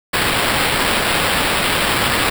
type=noise with sample-and-hold; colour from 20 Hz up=white; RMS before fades=-17 dBFS; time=0.13-2.3 s; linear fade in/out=10 ms; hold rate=6300 Hz; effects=none